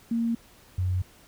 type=tone pair in turn; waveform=sine; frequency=231.2 / 91.75 Hz; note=A#3 / F#2; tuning=-14 / -14 cents; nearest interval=octave + major third; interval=1600 cents; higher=first; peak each=-23 dBFS; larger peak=neither; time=0.11-0.35 / 0.78-1.02 s; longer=neither; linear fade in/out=5 ms; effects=pink hiss -55 dBFS RMS until 1.27 s